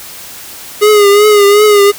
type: tone with vibrato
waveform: square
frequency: 413 Hz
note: G#4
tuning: 10 cents flat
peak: -4 dBFS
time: 0.81-1.92 s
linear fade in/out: 20 ms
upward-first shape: triangle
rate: 2.7 Hz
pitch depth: 62 cents each way
effects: white hiss -29 dBFS RMS until 1.98 s